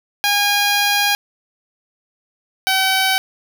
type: tone pair in turn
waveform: 10% pulse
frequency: 816 / 763.3 Hz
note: G#5 / G5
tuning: -31 / -46 cents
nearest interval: minor second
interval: 115 cents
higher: first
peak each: -6 dBFS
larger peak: neither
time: 0.24-1.15 / 2.67-3.18 s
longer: first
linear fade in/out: 0 ms
effects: none